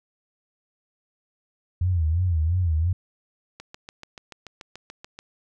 sine tone with vibrato, 84.6 Hz, E2, 45 cents sharp, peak -19 dBFS, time 1.81-2.93 s, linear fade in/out 5 ms, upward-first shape sine, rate 2.9 Hz, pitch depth 150 cents each way
click train, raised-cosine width 0.2 ms, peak -22 dBFS, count 12, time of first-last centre 3.6-5.19 s, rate 6.92 Hz
effects none

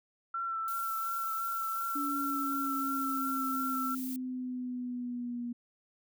sine tone with vibrato, 1345 Hz, E6, 34 cents sharp, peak -32 dBFS, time 0.34-3.95 s, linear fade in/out 5 ms, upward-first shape sine, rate 2.8 Hz, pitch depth 22 cents each way
violet noise, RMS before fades -43 dBFS, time 0.68-4.16 s, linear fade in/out 0 ms
sine exponential sweep, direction down, 286.5 to 239.1 Hz, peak -34 dBFS, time 1.95-5.53 s, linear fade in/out 10 ms
effects none

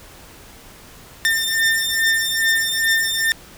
sawtooth beating tone pair, 1802 / 1804.4 Hz, A6 / A6, +41 / +43 cents, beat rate 2.4 Hz, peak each -16 dBFS, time 1.25-3.32 s, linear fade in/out 0 ms, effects pink hiss -43 dBFS RMS until 3.57 s

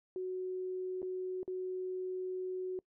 sine tone with dropouts, 370 Hz, F#4, in tune, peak -35 dBFS, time 0.16-2.79 s, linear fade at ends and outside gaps 1 ms, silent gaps 1.019-1.028 / 1.431-1.478 s, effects noise-tail reverb RT60 0.1 s tail -24 dB re dry

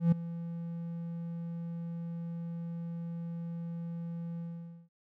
triangle tone with ADSR envelope, 168.7 Hz, E3, 40 cents sharp, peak -17 dBFS, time 0-4.89 s, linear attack 120 ms, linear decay 7 ms, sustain -17 dB, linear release 500 ms, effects none

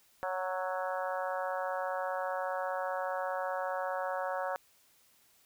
harmonic tone with a mistuned harmonic, 185 Hz, F#3, in tune, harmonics 3 / 4 / 5 / 6 / 7 / 8 / 9, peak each -36 / -38 / -40 / -42 / -43 / -44 / -45 dBFS, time 0.23-4.56 s, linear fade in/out 0 ms, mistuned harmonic 7, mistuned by +31 cents, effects white hiss -66 dBFS RMS until 5.45 s

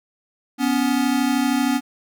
square tone pair together, 247.4 / 280.4 Hz, B3 / C#4, +3 / +20 cents, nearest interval major second, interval 217 cents, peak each -21 dBFS, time 0.58-1.81 s, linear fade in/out 50 ms, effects none

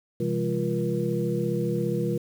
sine tone cluster, 130.1 / 167.3 / 202.1 / 349.1 / 476.2 Hz, C3 / E3 / G#3 / F4 / A#4, -9 / +26 / -47 / -1 / +37 cents, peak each -30 dBFS, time 0.2-2.18 s, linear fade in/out 5 ms, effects 8-bit

